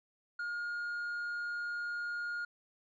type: tone with tanh clipping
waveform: sine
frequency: 1425 Hz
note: F6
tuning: 34 cents sharp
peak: -36 dBFS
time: 0.39-2.45 s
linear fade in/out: 5 ms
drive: 3 dB
effects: none